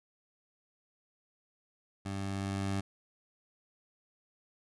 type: tone with level ramp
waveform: 20% pulse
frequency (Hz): 98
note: G2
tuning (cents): 0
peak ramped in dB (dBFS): -31 to -26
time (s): 2.05-2.81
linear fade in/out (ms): 10
effects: resampled to 24000 Hz